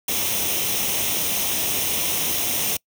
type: noise with comb filter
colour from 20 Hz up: white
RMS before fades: -23 dBFS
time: 0.08-2.77 s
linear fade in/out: 5 ms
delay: 0.33 ms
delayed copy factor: +0.6
effects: noise-tail reverb RT60 0.1 s tail -26 dB re dry + high-pass 60 Hz 12 dB/octave